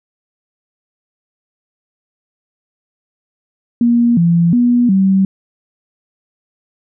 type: tone with pitch steps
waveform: sine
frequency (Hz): 237.1 / 169.8 / 242.3 / 192.2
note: A#3 / F3 / B3 / G3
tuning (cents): +30 / -48 / -33 / -34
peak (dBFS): -8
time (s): 3.81-5.25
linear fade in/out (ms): 2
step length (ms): 360
effects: none